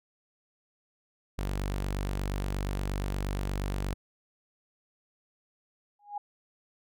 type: tone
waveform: sawtooth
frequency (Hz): 48.47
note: G1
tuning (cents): -19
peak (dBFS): -26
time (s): 1.38-3.94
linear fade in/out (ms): 10
type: tone with exponential growth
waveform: sine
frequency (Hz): 822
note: G#5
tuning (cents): -18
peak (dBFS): -29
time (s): 5.99-6.18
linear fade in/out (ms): 5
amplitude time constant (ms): 41
effects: none